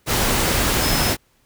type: tone in noise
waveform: sine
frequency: 5180 Hz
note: E8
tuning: 31 cents flat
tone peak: -26 dBFS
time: 0.79-1.14 s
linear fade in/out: 50 ms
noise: pink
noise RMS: -19 dBFS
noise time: 0.06-1.17 s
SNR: -10 dB
effects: pink hiss -61 dBFS RMS until 1.45 s